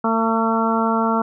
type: harmonic tone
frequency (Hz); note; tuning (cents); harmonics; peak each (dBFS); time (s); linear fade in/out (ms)
225.5; A3; +43; 1 / 2 / 3 / 4 / 5 / 6; -20 / -25 / -25 / -23 / -25 / -24; 0.04-1.22; 5
effects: none